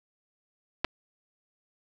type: clicks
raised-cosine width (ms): 0.3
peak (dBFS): -11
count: 2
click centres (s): 0.845 / 0.848
effects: none